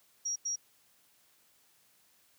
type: tone bursts at uneven times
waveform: sine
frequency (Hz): 5680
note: F8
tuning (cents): +28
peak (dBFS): -31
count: 2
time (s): 0.25-0.36 / 0.45-0.56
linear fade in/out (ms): 10
effects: white hiss -67 dBFS RMS until 2.38 s + high-pass 60 Hz 12 dB/octave